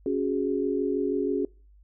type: chord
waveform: sine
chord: C# suspended fourth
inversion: none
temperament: just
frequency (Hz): 277.2 / 369.6 / 415.8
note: C#4 / F#4 / G#4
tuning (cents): 0 / -2 / +2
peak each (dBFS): -28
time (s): 0.06-1.45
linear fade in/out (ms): 2
effects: noise-tail reverb RT60 0.4 s tail -26 dB re dry + added 50 Hz sine -52 dBFS peak until 1.83 s